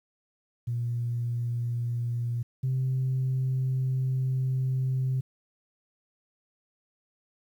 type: tone pair in turn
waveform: sine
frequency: 119.2 / 130.39 Hz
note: A#2 / C3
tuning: +39 / -6 cents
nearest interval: major second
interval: 155 cents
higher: second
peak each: -26 / -23 dBFS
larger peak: second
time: 0.67-2.43 / 2.63-5.21 s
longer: second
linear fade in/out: 10 ms
effects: tanh soft clip ceiling -21 dBFS + 10-bit